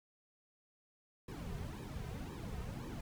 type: noise with flanger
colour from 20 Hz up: brown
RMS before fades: -44 dBFS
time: 1.28-3.01 s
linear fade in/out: 5 ms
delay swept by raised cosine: 1.4 to 3.6 ms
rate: 1.9 Hz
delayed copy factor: -0.95
effects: none